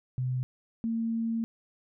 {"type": "tone pair in turn", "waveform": "sine", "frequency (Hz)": [127.4, 227.7], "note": ["C3", "A#3"], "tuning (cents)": [-46, -40], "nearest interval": "minor seventh", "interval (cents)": 1006, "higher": "second", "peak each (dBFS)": -27, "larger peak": "neither", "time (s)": [[0.18, 0.43], [0.84, 1.44]], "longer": "second", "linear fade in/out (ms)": 0, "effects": []}